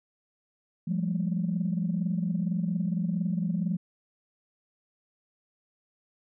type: tone cluster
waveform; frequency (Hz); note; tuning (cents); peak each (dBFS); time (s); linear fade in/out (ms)
sine; 172.3 / 196.6 / 214.1; F3 / G3 / A3; -23 / +5 / -47; -27 / -31 / -33; 0.87-3.77; 10
effects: tanh soft clip ceiling -18 dBFS